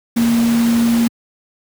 sine tone in noise, 233.1 Hz, A#3, in tune, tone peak -11 dBFS, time 0.16-1.08 s, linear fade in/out 10 ms, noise pink, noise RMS -25 dBFS, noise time 0.16-1.08 s, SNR +11 dB, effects high-pass 100 Hz 12 dB/octave

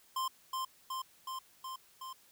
square tone with echo, 1046.5 Hz, C6, in tune, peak -33 dBFS, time 0.16-0.28 s, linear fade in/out 5 ms, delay 370 ms, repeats 5, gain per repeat -2 dB, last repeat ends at 2.13 s, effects white hiss -64 dBFS RMS until 2.31 s

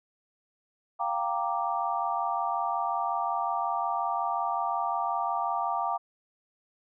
sine chord, G minor seventh, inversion third, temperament equal, 698.5 / 784 / 932.3 / 1174.7 Hz, F5 / G5 / Bb5 / D6, 0 / 0 / 0 / 0 cents, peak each -32 dBFS, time 0.99-5.98 s, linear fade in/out 20 ms, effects none

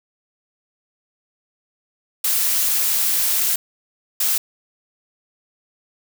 blue noise bursts at uneven times, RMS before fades -19 dBFS, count 2, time 2.24-3.56 / 4.2-4.38 s, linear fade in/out 5 ms, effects none

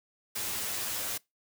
white noise with comb filter, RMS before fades -34 dBFS, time 0.35-1.18 s, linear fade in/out 10 ms, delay 9.5 ms, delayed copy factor +0.85, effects noise-tail reverb RT60 0.2 s tail -24 dB re dry

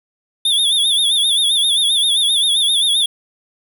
square tone with vibrato, 3513 Hz, A7, 3 cents flat, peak -13 dBFS, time 0.45-3.06 s, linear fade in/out 5 ms, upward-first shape sine, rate 7.6 Hz, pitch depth 98 cents each way, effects none

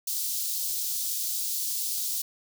white high-pass noise, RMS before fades -30 dBFS, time 0.07-2.22 s, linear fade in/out 5 ms, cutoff 4100 Hz, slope 24 dB/octave, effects none

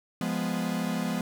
45% pulse chord, F diminished, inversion none, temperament equal, 174.61 / 207.7 / 246.9 Hz, F3 / Ab3 / Cb4, 0 / 0 / 0 cents, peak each -32 dBFS, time 0.21-1.21 s, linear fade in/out 2 ms, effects none

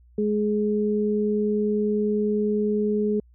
sine tone pair together, 210 / 420 Hz, G#3 / G#4, +19 / +19 cents, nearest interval octave, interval 1200 cents, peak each -23 dBFS, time 0.18-3.2 s, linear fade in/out 5 ms, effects added 60 Hz sine -51 dBFS peak until 3.34 s

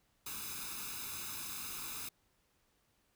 white noise with comb filter, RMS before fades -43 dBFS, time 0.26-2.09 s, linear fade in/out 5 ms, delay 0.79 ms, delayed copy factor +0.75, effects pink hiss -75 dBFS RMS until 3.15 s

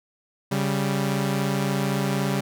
sawtooth tone pair together, 138.59 / 196 Hz, C#3 / G3, 0 / 0 cents, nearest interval tritone, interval 600 cents, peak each -21 / -21 dBFS, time 0.51-2.41 s, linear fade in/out 10 ms, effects none

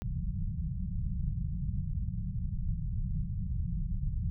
pink low-pass noise, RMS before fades -33 dBFS, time 0.02-4.3 s, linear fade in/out 0 ms, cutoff 190 Hz, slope 96 dB/octave, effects none

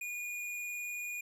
square tone with vibrato, 2442 Hz, D#7, 33 cents flat, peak -38 dBFS, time 0.01-1.21 s, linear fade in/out 5 ms, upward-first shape sine, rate 19 Hz, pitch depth 10 cents each way, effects none

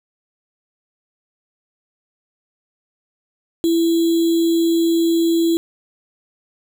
sine tone with sample-and-hold, 333 Hz, E4, 18 cents sharp, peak -13 dBFS, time 3.64-5.57 s, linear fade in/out 0 ms, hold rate 3675 Hz, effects none

